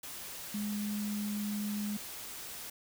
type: tone in noise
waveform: sine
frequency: 207.7 Hz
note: G#3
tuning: in tune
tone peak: -33 dBFS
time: 0.54-1.97 s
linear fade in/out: 5 ms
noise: white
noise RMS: -44 dBFS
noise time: 0.03-2.7 s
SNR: +8 dB
effects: none